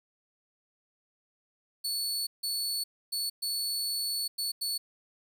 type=tone bursts at uneven times; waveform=sawtooth; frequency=4435 Hz; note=C#8; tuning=in tune; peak=-27 dBFS; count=6; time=1.84-2.27 / 2.43-2.84 / 3.12-3.3 / 3.42-4.28 / 4.38-4.52 / 4.61-4.78 s; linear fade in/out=10 ms; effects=11-bit